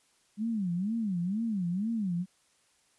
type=tone with vibrato; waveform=sine; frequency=199.3 Hz; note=G3; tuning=29 cents sharp; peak=-28 dBFS; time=0.37-2.26 s; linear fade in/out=50 ms; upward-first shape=sine; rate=2.1 Hz; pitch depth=260 cents each way; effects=white hiss -68 dBFS RMS until 2.98 s + resampled to 24000 Hz